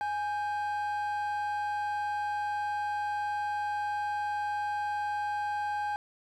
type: tone pair together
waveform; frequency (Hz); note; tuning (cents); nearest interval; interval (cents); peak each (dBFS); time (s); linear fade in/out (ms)
triangle; 830.6 / 1570.4; G#5 / G6; 0 / +3; major seventh; 1103; -27 / -35; 0.01-5.96; 0
effects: tanh soft clip ceiling -25 dBFS